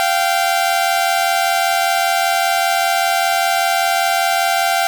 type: tone pair together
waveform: sawtooth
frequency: 692 / 777.1 Hz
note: F5 / G5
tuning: -16 / -15 cents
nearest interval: major second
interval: 201 cents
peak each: -13 dBFS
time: 0-4.87 s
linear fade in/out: 0 ms
effects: none